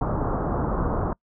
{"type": "low-pass noise", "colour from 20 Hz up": "pink", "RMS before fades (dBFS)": -25, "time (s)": [0.01, 1.13], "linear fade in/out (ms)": 2, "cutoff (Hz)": 1300, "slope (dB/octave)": 48, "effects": ["noise-tail reverb RT60 0.1 s tail -26 dB re dry"]}